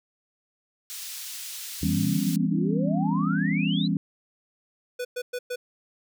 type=high-pass noise; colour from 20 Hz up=pink; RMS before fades=-37 dBFS; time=0.9-2.36 s; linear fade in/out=0 ms; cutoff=3800 Hz; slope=12 dB/octave
type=exponential sweep; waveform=sine; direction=up; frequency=73.7 to 4147 Hz; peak=-30 dBFS; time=1.81-3.88 s; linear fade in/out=20 ms
type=chord; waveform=sine; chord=C# half-diminished seventh; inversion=first; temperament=just; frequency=166.31 / 199.57 / 249.5 / 277.2 Hz; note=E3 / G3 / B3 / C#4; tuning=+16 / +31 / +18 / 0 cents; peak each=-26 / -26 / -31 / -29 dBFS; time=1.83-3.97 s; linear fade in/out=2 ms
type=tone bursts; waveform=square; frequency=493.9 Hz; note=B4; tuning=in tune; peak=-29 dBFS; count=4; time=4.99-5.56 s; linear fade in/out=10 ms; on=60 ms; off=110 ms
effects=none